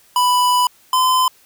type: tone pair in turn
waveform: square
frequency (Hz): 991 / 1023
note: B5 / C6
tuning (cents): +6 / -39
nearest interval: minor second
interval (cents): 55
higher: second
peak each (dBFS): -13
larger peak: neither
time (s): 0.16-0.67 / 0.93-1.28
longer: first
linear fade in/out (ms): 2
effects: white hiss -52 dBFS RMS until 1.45 s